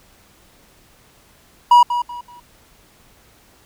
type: tone with echo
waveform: triangle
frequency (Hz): 966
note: B5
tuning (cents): -39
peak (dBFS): -4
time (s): 1.71-1.83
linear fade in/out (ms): 5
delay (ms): 190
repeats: 3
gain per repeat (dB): -11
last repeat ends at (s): 2.4
effects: pink hiss -52 dBFS RMS until 3.65 s